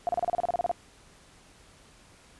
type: tone bursts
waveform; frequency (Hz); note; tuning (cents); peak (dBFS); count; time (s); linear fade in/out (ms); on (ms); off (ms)
sine; 698.5; F5; 0; -23; 13; 0.07-0.714; 0; 20; 32
effects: pink hiss -56 dBFS RMS until 2.39 s + resampled to 24000 Hz